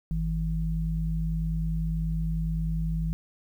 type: tone pair together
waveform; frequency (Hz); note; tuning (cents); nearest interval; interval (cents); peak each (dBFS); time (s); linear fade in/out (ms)
sine; 50.93 / 161.5; G#1 / E3; -33 / -35; octave + minor sixth; 1998; -28; 0.11-3.13; 0
effects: 10-bit